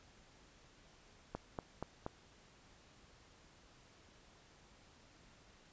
click train, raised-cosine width 1 ms, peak -26 dBFS, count 4, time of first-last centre 1.35-2.064 s, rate 4.2 Hz, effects pink hiss -64 dBFS RMS until 5.72 s + resampled to 16000 Hz

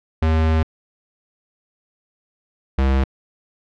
square tone pair in turn, 79.7 / 66.81 Hz, D#2 / C2, +42 / +37 cents, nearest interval minor third, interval 305 cents, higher first, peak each -15 dBFS, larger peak neither, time 0.22-0.63 / 2.78-3.04 s, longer first, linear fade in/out 5 ms, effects low-pass 3000 Hz 12 dB/octave

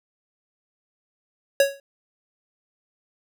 square tone with exponential decay, 554.4 Hz, C#5, in tune, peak -12 dBFS, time 1.6-1.8 s, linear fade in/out 2 ms, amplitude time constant 43 ms, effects none

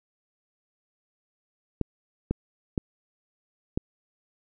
clicks, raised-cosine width 3 ms, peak -12 dBFS, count 4, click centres 1.813 / 2.31 / 2.778 / 3.775 s, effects none

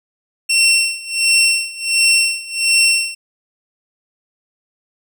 20% pulse tone with tremolo, 2715 Hz, F7, 50 cents flat, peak -5 dBFS, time 0.49-3.15 s, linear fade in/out 10 ms, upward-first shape sine, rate 1.4 Hz, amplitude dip 90%, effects none

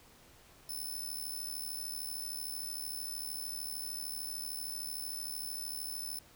10% pulse tone with amplitude modulation, 5274 Hz, E8, in tune, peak -29 dBFS, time 0.69-6.19 s, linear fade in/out 5 ms, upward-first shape sine, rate 73.2 Hz, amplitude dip 80%, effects pink hiss -60 dBFS RMS until 6.35 s

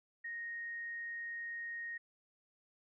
sine tone, 1864.7 Hz, A#6, in tune, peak -40 dBFS, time 0.24-1.98 s, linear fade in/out 10 ms, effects none

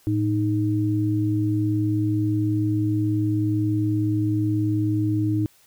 sine tone pair together, 109.91 / 311.1 Hz, A2 / D#4, -1 / 0 cents, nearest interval octave + tritone, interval 1801 cents, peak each -22 dBFS, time 0.07-5.46 s, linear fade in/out 0 ms, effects white hiss -57 dBFS RMS until 5.66 s

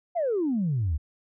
sine exponential sweep, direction down, 730 to 69 Hz, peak -22 dBFS, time 0.15-0.98 s, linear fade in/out 20 ms, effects tanh soft clip ceiling -19 dBFS

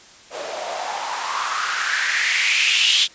blue noise with band-pass filter sweep, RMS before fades -21 dBFS, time 0.3-3.08 s, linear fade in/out 50 ms, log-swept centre 520 to 3400 Hz, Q 4.5, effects white hiss -46 dBFS RMS until 3.14 s + resampled to 16000 Hz

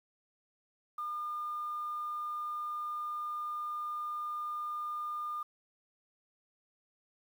sine tone, 1209 Hz, D6, 50 cents sharp, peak -34 dBFS, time 0.98-5.43 s, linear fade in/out 5 ms, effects tanh soft clip ceiling -30 dBFS + 10-bit

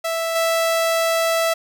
sawtooth tone with level steps, 659.3 Hz, E5, in tune, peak -17 / -13 dBFS, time 0.04-1.54 s, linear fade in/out 10 ms, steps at 0.35 s, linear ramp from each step 10 ms, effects none

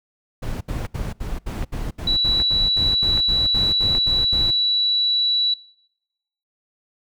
brown noise bursts, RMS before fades -26 dBFS, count 16, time 0.42-4.51 s, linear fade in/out 10 ms, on 190 ms, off 70 ms
click train, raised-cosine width 0.5 ms, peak -16 dBFS, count 5, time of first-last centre 0.85-3.951 s, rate 1.29 Hz
sine tone, 3933 Hz, B7, 8 cents flat, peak -17 dBFS, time 2.07-5.54 s, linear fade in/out 5 ms
effects noise-tail reverb RT60 1.0 s tail -26 dB re dry

